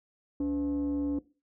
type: tone with frequency modulation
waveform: sine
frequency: 286.1 Hz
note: D4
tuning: 45 cents flat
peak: -25 dBFS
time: 0.4-1.19 s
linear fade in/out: 5 ms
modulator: 218 Hz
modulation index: 0.36
effects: noise-tail reverb RT60 0.3 s tail -18 dB re dry + tanh soft clip ceiling -25 dBFS